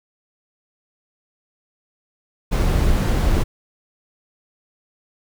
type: noise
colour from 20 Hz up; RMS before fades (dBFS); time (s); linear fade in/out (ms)
brown; -17; 2.51-3.44; 20
effects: none